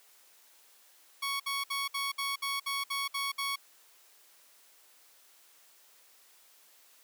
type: tone bursts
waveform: 15% pulse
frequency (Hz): 1112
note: C#6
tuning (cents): +5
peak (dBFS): -25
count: 10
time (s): 1.22-3.56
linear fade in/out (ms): 10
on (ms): 180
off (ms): 60
effects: white hiss -61 dBFS RMS until 7.03 s + high-pass 400 Hz 12 dB/octave